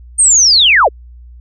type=linear sweep; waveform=sine; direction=down; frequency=8870 to 346.9 Hz; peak=-5 dBFS; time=0.18-0.89 s; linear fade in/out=20 ms; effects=added 60 Hz sine -33 dBFS peak until 1.4 s